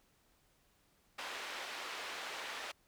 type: band-pass noise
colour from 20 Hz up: white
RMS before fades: -44 dBFS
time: 1.18-2.72 s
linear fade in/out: 10 ms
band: 480 to 2900 Hz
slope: 12 dB/octave
effects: pink hiss -72 dBFS RMS until 2.87 s